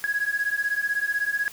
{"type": "beating tone pair", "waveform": "sine", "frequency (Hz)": [1657, 1673], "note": ["G#6", "G#6"], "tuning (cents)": [-4, 12], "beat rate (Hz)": 16, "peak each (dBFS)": -25, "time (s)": [0.04, 1.48], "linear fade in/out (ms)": 0, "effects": ["tanh soft clip ceiling -17 dBFS", "white hiss -44 dBFS RMS until 1.52 s"]}